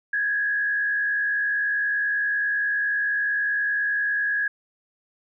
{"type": "tone with frequency modulation", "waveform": "sine", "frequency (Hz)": 1666, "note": "G#6", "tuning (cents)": 5, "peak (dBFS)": -21, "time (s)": [0.13, 4.48], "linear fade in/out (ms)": 5, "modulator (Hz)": 70.3, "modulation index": 0.64, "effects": []}